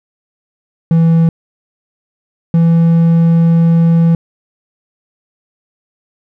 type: tone pair in turn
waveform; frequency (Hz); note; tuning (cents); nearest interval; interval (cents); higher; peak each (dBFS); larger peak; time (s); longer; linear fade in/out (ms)
triangle; 164.81 / 166.53; E3 / E3; 0 / +18; unison; 18; second; -4; neither; 0.91-1.29 / 2.54-4.15; second; 2
effects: none